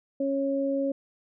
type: tone pair together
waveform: sine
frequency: 275.2 / 550 Hz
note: C#4 / C#5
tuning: -12 / -14 cents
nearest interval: octave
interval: 1198 cents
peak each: -27 dBFS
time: 0.2-0.92 s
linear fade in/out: 5 ms
effects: none